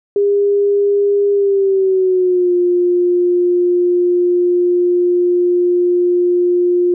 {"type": "tone with pitch glide", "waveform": "sine", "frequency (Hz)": [404.4, 354.1], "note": ["G#4", "F4"], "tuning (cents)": [-46, 24], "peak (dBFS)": -10, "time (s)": [0.16, 6.94], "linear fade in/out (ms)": 2, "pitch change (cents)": -230, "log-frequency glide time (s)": [1.32, 2.53], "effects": []}